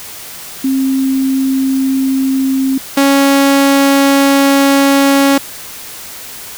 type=tone pair in turn; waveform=sine / sawtooth; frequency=266.4 / 276.8 Hz; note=C4 / C#4; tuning=+31 / -2 cents; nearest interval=minor second; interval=67 cents; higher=second; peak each=-10 / -3 dBFS; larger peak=second; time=0.64-2.78 / 2.97-5.38 s; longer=second; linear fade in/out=5 ms; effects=white hiss -29 dBFS RMS until 6.57 s